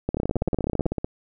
two click trains, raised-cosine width 2 ms, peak -10 / -12 dBFS, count 15 / 15, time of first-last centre 0.09-0.863 / 0.17-1.045 s, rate 18.1 / 16 Hz, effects none

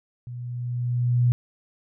sine tone with level ramp, 122.1 Hz, B2, 19 cents flat, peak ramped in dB -33 to -15 dBFS, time 0.27-1.32 s, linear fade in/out 0 ms, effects none

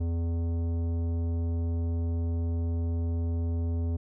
sine tone with tanh clipping, 84 Hz, E2, 33 cents sharp, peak -28 dBFS, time 0-3.97 s, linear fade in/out 10 ms, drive 13 dB, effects none

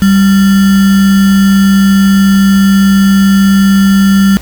sine tone with sample-and-hold, 195.8 Hz, G3, 2 cents flat, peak -3 dBFS, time 0.02-4.37 s, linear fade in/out 0 ms, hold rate 1575 Hz, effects added 60 Hz sine -27 dBFS peak until 4.41 s + pink hiss -32 dBFS RMS until 4.41 s

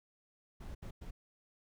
brown noise bursts at uneven times, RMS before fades -45 dBFS, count 3, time 0.6-0.75 / 0.82-0.91 / 1.01-1.11 s, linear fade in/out 10 ms, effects none

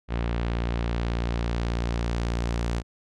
sawtooth tone with low-pass filter sweep, 58.27 Hz, A#1, in tune, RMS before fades -27 dBFS, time 0.08-2.83 s, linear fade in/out 50 ms, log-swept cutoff 3000 to 7100 Hz, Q 1, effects none

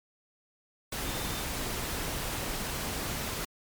sine tone in noise, 3600 Hz, A7, 39 cents sharp, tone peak -45 dBFS, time 1.05-1.43 s, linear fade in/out 5 ms, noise pink, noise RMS -34 dBFS, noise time 0.92-3.45 s, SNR -14 dB, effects MP3 96 kbps

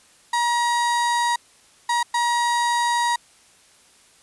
35% pulse tone bursts at uneven times, 952 Hz, A#5, 36 cents sharp, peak -17 dBFS, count 3, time 0.33-1.36 / 1.89-2.03 / 2.14-3.16 s, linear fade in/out 5 ms, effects white hiss -54 dBFS RMS until 4.22 s + resampled to 24000 Hz

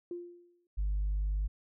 sine tone with exponential decay, 349.2 Hz, F4, in tune, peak -34 dBFS, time 0.11-0.67 s, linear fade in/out 2 ms, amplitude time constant 120 ms
sine tone, 50.3 Hz, G1, 45 cents sharp, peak -27 dBFS, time 0.77-1.48 s, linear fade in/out 20 ms
effects tanh soft clip ceiling -26 dBFS

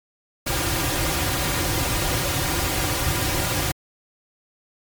pink noise with comb filter, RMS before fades -23 dBFS, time 0.46-3.72 s, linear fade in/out 10 ms, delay 4.6 ms, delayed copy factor -0.75, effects MP3 96 kbps

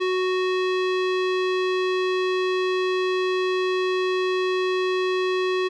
square tone with low-pass filter, 370 Hz, F#4, in tune, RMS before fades -23 dBFS, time 0-5.69 s, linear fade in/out 20 ms, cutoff 3400 Hz, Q 1.5, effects none

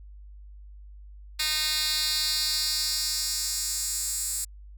10% pulse tone with high-pass filter sweep, 307.8 Hz, D#4, 19 cents flat, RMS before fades -28 dBFS, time 1.39-4.45 s, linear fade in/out 10 ms, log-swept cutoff 3200 to 8100 Hz, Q 2.2, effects added 50 Hz sine -43 dBFS peak until 4.77 s

